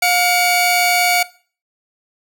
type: tone pair together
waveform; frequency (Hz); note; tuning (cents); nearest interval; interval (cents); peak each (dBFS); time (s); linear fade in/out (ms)
sawtooth; 713.7 / 2266; F5 / C#7; +37 / +37; octave + minor sixth; 2000; -12; 0.02-1.23; 5
effects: noise-tail reverb RT60 0.4 s tail -19 dB re dry